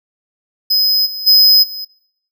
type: tone with level steps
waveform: square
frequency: 5050 Hz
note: D#8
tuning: 25 cents sharp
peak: -11 / -22 / -6 / -23 dBFS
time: 0.7-1.85 s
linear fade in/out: 10 ms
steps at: 1.05 / 1.26 / 1.62 s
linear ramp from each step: 20 ms
effects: noise-tail reverb RT60 0.7 s tail -22 dB re dry